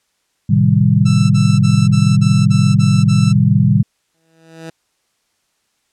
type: chord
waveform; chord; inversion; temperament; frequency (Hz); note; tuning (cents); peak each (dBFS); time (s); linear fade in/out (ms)
sine; A half-diminished seventh; none; equal; 110 / 130.81 / 155.56 / 196; A2 / C3 / Eb3 / G3; 0 / 0 / 0 / 0; -14; 0.49-3.83; 10
type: tone bursts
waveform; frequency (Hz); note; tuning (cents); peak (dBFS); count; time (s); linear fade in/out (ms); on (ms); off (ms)
10% pulse; 1328; E6; +12; -17; 8; 1.05-3.33; 20; 250; 40
type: tone with exponential growth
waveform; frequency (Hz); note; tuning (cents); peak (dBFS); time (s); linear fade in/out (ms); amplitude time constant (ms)
15% pulse; 162.8; E3; -21; -20; 4.14-4.7; 5; 120
effects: white hiss -65 dBFS RMS until 5.92 s + low-pass 9000 Hz 12 dB/octave